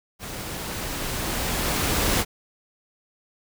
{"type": "noise with level ramp", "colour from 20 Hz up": "pink", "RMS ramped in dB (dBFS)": [-35, -21], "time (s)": [0.19, 2.25], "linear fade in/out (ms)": 50, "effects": []}